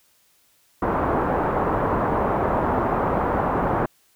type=low-pass noise; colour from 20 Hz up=white; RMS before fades=-22 dBFS; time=0.82-3.86 s; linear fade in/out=5 ms; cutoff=1100 Hz; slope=24 dB/octave; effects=white hiss -61 dBFS RMS until 4.15 s